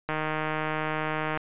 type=click train; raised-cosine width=0.5 ms; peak=-14 dBFS; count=200; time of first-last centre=0.09-1.374 s; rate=155 Hz; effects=resampled to 8000 Hz